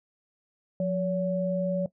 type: tone pair together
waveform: sine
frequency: 178.73 / 567 Hz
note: F3 / C#5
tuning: +40 / +39 cents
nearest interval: octave + minor sixth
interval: 1999 cents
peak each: -27 dBFS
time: 0.8-1.86 s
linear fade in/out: 2 ms
effects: noise-tail reverb RT60 0.1 s tail -17 dB re dry